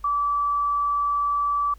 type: tone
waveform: sine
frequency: 1156 Hz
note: D6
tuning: 28 cents flat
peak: -20 dBFS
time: 0.04-1.74 s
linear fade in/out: 5 ms
effects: added 50 Hz sine -44 dBFS peak until 1.78 s + pink hiss -60 dBFS RMS until 1.78 s